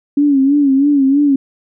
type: tone with vibrato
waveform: sine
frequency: 279.3 Hz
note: C#4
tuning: 13 cents sharp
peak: -8 dBFS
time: 0.17-1.36 s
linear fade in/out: 5 ms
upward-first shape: sine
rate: 3.1 Hz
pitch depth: 82 cents each way
effects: none